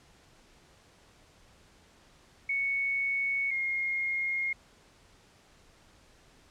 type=tone pair in turn; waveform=sine; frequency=2217 / 2141 Hz; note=C#7 / C7; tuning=0 / +39 cents; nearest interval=minor second; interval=61 cents; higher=first; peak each=-27 / -28 dBFS; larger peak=first; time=2.49-3.51 / 3.51-4.53 s; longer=neither; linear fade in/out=5 ms; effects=pink hiss -60 dBFS RMS until 6.5 s + low-pass 8000 Hz 12 dB/octave